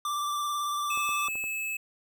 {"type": "tone with vibrato", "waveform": "square", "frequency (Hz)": 1174.7, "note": "D6", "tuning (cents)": 0, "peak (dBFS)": -29, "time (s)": [0.05, 1.28], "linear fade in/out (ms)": 2, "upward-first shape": "sine", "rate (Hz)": 18, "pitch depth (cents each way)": 22}
{"type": "tone", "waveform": "square", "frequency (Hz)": 2600, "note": "E7", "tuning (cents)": -24, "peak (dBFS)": -31, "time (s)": [0.9, 1.77], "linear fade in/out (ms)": 5}
{"type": "clicks", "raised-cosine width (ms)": 1, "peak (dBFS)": -31, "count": 5, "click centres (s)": [0.975, 1.091, 1.285, 1.355, 1.44]}
{"effects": []}